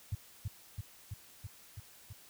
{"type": "tone with echo", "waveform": "sine", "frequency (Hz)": 100.5, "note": "G2", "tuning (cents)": 44, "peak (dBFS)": -31, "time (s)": [0.12, 0.15], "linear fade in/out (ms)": 5, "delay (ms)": 330, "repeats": 6, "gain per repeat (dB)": -2, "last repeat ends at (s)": 2.13, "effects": ["white hiss -58 dBFS RMS until 2.29 s"]}